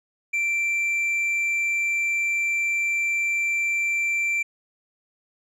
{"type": "tone with tanh clipping", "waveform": "sine", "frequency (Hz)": 2349, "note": "D7", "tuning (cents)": 0, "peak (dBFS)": -22, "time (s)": [0.33, 4.43], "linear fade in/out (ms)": 10, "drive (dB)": 4, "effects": []}